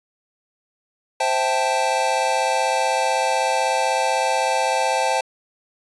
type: chord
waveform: square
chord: A minor seventh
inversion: first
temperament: equal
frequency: 523.3 / 659.3 / 784 / 880 Hz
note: C5 / E5 / G5 / A5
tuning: 0 / 0 / 0 / 0 cents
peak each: -25 / -27 / -24 / -23 dBFS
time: 1.2-5.21 s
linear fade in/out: 5 ms
effects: resampled to 22050 Hz